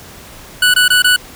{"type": "tone bursts", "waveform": "25% pulse", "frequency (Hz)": 1480, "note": "F#6", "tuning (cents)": 0, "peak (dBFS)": -4, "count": 4, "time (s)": [0.62, 1.163], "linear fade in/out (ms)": 5, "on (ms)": 120, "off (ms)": 21, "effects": ["pink hiss -36 dBFS RMS until 1.35 s"]}